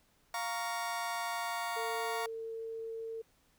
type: chord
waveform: 30% pulse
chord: Bb minor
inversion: second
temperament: just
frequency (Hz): 699.2 / 932.3 / 1118.8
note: F5 / Bb5 / Db6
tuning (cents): +2 / 0 / +16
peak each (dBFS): -36 / -36 / -38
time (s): 0.34-2.26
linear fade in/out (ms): 2
type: tone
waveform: sine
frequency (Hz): 451.3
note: A4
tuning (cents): +44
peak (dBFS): -38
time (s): 1.76-3.22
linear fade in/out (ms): 10
effects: pink hiss -70 dBFS RMS until 3.58 s